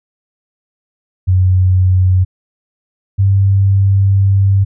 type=tone pair in turn; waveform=sine; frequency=92.5 / 98 Hz; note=F#2 / G2; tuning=0 / 0 cents; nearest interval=minor second; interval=100 cents; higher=second; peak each=-7 dBFS; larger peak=neither; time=1.27-2.25 / 3.18-4.65 s; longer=second; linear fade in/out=20 ms; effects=none